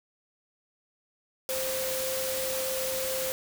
sine tone in noise, 523.3 Hz, C5, in tune, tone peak -31 dBFS, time 1.49-3.32 s, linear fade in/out 0 ms, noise white, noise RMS -33 dBFS, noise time 1.49-3.32 s, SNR -1 dB, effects none

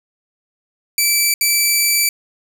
10% pulse tone bursts at uneven times, 2321 Hz, D7, 21 cents flat, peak -4 dBFS, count 2, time 0.98-1.34 / 1.41-2.09 s, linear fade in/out 2 ms, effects none

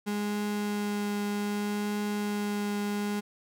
35% pulse tone with vibrato, 206.4 Hz, G#3, 10 cents flat, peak -27 dBFS, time 0.06-3.21 s, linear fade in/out 20 ms, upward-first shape triangle, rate 0.64 Hz, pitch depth 11 cents each way, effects none

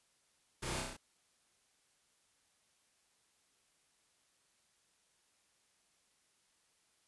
pink noise with echo, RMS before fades -42 dBFS, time 0.62-0.81 s, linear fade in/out 10 ms, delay 32 ms, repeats 5, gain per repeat -2 dB, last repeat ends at 0.97 s, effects white hiss -74 dBFS RMS until 7.07 s + resampled to 24000 Hz

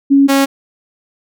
sine / sawtooth tone pair in turn, 277.2 / 274.3 Hz, C#4 / C#4, 0 / -18 cents, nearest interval unison, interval 18 cents, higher first, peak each -5 dBFS, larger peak neither, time 0.1-0.28 / 0.28-0.46 s, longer neither, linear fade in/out 20 ms, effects none

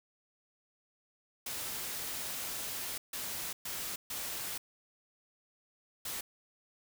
white noise bursts at uneven times, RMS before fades -39 dBFS, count 5, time 1.46-2.98 / 3.13-3.53 / 3.65-3.96 / 4.1-4.58 / 6.05-6.21 s, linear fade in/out 5 ms, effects none

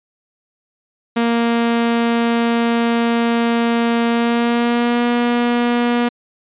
sawtooth tone with pitch glide, 233.4 to 240.1 Hz, A#3 to B3, +2 to -49 cents, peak -10 dBFS, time 1.16-6.09 s, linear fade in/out 10 ms, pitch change +49 cents, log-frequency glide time 4.08-5.04 s, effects resampled to 8000 Hz

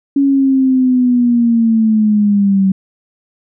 sine linear sweep, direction down, 280 to 190 Hz, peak -8 dBFS, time 0.16-2.72 s, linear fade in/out 5 ms, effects none

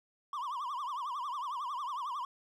triangle tone with vibrato, 1068 Hz, C6, 35 cents sharp, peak -33 dBFS, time 0.33-2.25 s, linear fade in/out 2 ms, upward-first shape triangle, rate 11 Hz, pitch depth 240 cents each way, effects none

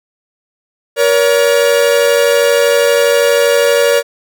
45% pulse tone pair together, 473.9 / 566.4 Hz, A#4 / C#5, +28 / +37 cents, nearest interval minor third, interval 309 cents, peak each -11 dBFS, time 0.96-4.03 s, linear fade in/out 50 ms, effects none

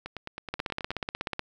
two click trains, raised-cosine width 0.3 ms, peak -20 / -14 dBFS, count 9 / 15, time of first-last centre 0.06-0.915 / 0.54-1.394 s, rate 9.36 / 16.4 Hz, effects none

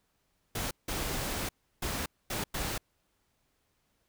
pink noise bursts at uneven times, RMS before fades -34 dBFS, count 5, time 0.55-0.71 / 0.88-1.49 / 1.82-2.06 / 2.3-2.44 / 2.54-2.78 s, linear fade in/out 5 ms, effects pink hiss -75 dBFS RMS until 4.08 s

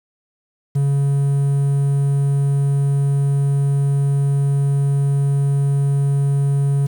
triangle tone, 140 Hz, C#3, 18 cents sharp, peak -12 dBFS, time 0.75-6.87 s, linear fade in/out 10 ms, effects 7-bit

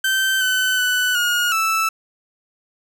30% pulse tone with pitch steps, 1549 / 1515 / 1493 / 1433 / 1318 Hz, G6 / F#6 / F#6 / F6 / E6, -21 / +40 / +15 / +44 / -1 cents, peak -14 dBFS, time 0.04-1.89 s, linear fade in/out 5 ms, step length 370 ms, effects none

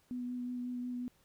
sine tone with vibrato, 246.9 Hz, B3, in tune, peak -36 dBFS, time 0.11-1.08 s, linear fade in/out 0 ms, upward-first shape sine, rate 5.5 Hz, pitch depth 13 cents each way, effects pink hiss -70 dBFS RMS until 1.24 s

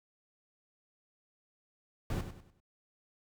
brown noise with echo, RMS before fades -34 dBFS, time 2.1-2.21 s, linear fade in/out 2 ms, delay 98 ms, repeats 4, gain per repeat -9 dB, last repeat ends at 2.602 s, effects none

